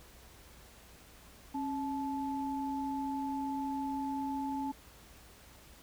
sine tone pair together, 272.3 / 867 Hz, C#4 / A5, -31 / -26 cents, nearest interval octave + minor sixth, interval 2005 cents, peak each -35 / -37 dBFS, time 1.54-4.72 s, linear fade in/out 10 ms, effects added 60 Hz sine -60 dBFS peak until 5.82 s + pink hiss -57 dBFS RMS until 5.82 s

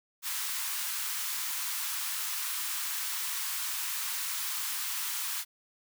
white high-pass noise, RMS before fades -34 dBFS, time 0.22-5.45 s, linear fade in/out 50 ms, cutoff 910 Hz, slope 48 dB/octave, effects none

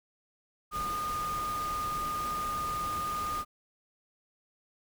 sine tone in noise, 1222 Hz, D#6, 32 cents flat, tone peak -31 dBFS, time 0.71-3.45 s, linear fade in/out 50 ms, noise pink, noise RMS -41 dBFS, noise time 0.71-3.45 s, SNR +7 dB, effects none

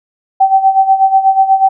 sine tone with tremolo, 772 Hz, G5, 27 cents flat, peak -3 dBFS, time 0.4-1.69 s, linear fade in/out 10 ms, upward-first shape sine, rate 8.2 Hz, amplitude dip 75%, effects none

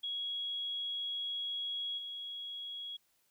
sine tone with level steps, 3322 Hz, G#7, in tune, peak -35 / -40 dBFS, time 0.03-2.97 s, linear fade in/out 10 ms, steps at 1.97 s, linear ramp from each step 20 ms, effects white hiss -74 dBFS RMS until 3.3 s

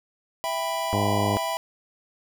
square chord, E minor, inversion none, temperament just, 659.3 / 791.1 / 988.9 Hz, E5 / G5 / B5, 0 / +16 / +2 cents, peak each -30 / -33 / -30 dBFS, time 0.44-1.57 s, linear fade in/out 0 ms
harmonic tone, 102.4 Hz, G#2, 24 cents flat, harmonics 1 / 2 / 3 / 4 / 5 / 6 / 7 / 8 / 9 / 10, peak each -26 / -29 / -31 / -32 / -33 / -34 / -34 / -35 / -36 / -36 dBFS, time 0.93-1.37 s, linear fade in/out 0 ms
effects none

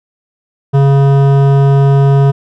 sine tone with hard clipping, 138.59 Hz, C#3, in tune, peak -7 dBFS, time 0.73-2.32 s, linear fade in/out 20 ms, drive 14 dB, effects none

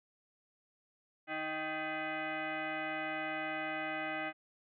sine tone with frequency modulation, 622.3 Hz, D#5, in tune, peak -35 dBFS, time 1.27-4.33 s, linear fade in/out 50 ms, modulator 468 Hz, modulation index 4, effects none

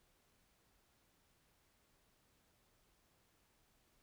silence, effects pink hiss -75 dBFS RMS until 4.02 s

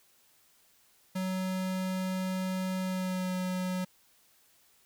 square tone with pitch glide, 186.7 to 183.92 Hz, F#3 to F#3, +16 to -10 cents, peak -31 dBFS, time 1.15-3.85 s, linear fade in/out 10 ms, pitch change -26 cents, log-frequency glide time 2.8-3.34 s, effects white hiss -65 dBFS RMS until 4.85 s

